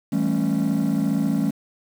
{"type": "chord", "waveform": "triangle", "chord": "A dominant seventh", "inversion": "second", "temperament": "just", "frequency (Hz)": [165, 198, 220, 275], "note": ["E3", "G3", "A3", "C#4"], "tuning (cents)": [2, 18, 0, -14], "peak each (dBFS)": [-23, -22, -21, -21], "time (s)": [0.12, 1.51], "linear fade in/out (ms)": 10, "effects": ["tanh soft clip ceiling -12 dBFS", "7-bit"]}